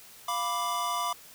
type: chord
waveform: square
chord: B diminished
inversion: second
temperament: equal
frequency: 698.5 / 987.8 / 1174.7 Hz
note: F5 / B5 / D6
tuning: 0 / 0 / 0 cents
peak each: -36 / -33 / -32 dBFS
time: 0.28-1.13 s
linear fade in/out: 5 ms
effects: white hiss -51 dBFS RMS until 1.34 s